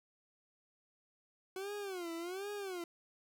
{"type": "tone with vibrato", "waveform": "40% pulse", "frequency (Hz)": 370, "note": "F#4", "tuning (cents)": 0, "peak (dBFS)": -39, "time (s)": [1.56, 2.84], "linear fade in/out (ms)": 2, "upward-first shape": "sine", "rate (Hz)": 1.3, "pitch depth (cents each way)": 190, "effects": []}